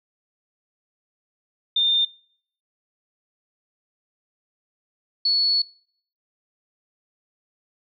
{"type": "tone pair in turn", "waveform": "sine", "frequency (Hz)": [3614, 4405], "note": ["A7", "C#8"], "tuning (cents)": [46, -12], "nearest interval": "minor third", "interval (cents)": 342, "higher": "second", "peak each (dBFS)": -17, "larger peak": "neither", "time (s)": [[1.76, 2.05], [5.25, 5.62]], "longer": "second", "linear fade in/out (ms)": 5, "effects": ["noise-tail reverb RT60 0.6 s tail -24 dB re dry"]}